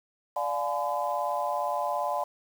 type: chord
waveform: sine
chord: D diminished seventh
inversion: none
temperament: just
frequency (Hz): 587.3 / 704.8 / 845.8 / 1014.9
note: D5 / F5 / Ab5 / Cb6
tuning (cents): 0 / +16 / +31 / +47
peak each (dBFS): -32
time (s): 0.36-2.24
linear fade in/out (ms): 5
effects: 8-bit